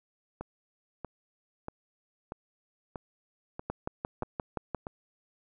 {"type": "two click trains", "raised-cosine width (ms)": 1, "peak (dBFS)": [-18, -23], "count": [7, 8], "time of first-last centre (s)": [[3.7, 4.747], [0.41, 4.869]], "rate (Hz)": [5.73, 1.57], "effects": []}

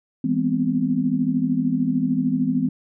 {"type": "tone cluster", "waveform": "sine", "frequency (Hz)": [165.3, 205, 244, 257.3], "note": ["E3", "G#3", "B3", "C4"], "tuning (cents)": [5, -22, -21, -29], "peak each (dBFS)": [-26, -26, -25, -21], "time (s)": [0.24, 2.69], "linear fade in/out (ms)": 5, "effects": []}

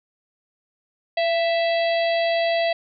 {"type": "harmonic tone with a mistuned harmonic", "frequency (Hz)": 659.3, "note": "E5", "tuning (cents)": 0, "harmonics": [1, 3, 4, 5, 6, 7], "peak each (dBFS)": [-19, -29, -31, -33, -35, -36], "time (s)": [1.17, 2.73], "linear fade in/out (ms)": 5, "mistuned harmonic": 1, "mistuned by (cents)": 35, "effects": []}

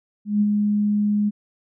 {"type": "tone with ADSR envelope", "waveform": "sine", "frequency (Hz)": 207.7, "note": "G#3", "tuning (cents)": 0, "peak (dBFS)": -14, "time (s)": [0.25, 1.31], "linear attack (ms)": 160, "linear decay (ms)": 43, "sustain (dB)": -3, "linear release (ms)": 29, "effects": []}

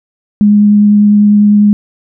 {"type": "tone with vibrato", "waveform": "sine", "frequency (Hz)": 207.2, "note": "G#3", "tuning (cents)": -4, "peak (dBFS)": -3, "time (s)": [0.41, 1.73], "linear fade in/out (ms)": 0, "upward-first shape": "triangle", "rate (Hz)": 10, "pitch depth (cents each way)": 11, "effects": []}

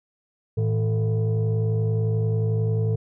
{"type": "tone cluster", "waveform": "sine", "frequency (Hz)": [110.3, 161.6, 444.2], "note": ["A2", "E3", "A4"], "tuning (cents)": [5, -34, 16], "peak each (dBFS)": [-19, -27, -27], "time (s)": [0.57, 2.96], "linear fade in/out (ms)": 10, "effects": ["tanh soft clip ceiling -16 dBFS"]}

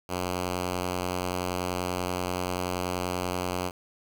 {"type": "tone", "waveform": "5% pulse", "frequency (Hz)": 90.4, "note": "F#2", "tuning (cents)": -40, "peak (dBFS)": -17, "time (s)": [0.08, 3.72], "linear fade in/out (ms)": 50, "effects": ["9-bit"]}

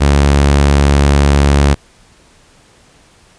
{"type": "tone", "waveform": "sawtooth", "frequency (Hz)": 70.9, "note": "C#2", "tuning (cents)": 40, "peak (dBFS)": -3, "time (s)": [0, 1.75], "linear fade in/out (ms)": 20, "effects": ["pink hiss -47 dBFS RMS until 3.38 s", "resampled to 22050 Hz"]}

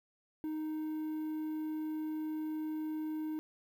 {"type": "tone", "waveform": "triangle", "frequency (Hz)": 310.4, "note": "D#4", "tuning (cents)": -4, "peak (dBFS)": -33, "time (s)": [0.44, 3.39], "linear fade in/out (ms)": 0, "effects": ["10-bit"]}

